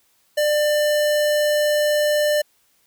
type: tone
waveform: square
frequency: 596 Hz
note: D5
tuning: 25 cents sharp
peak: -17 dBFS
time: 0.37-2.42 s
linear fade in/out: 10 ms
effects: white hiss -62 dBFS RMS until 2.86 s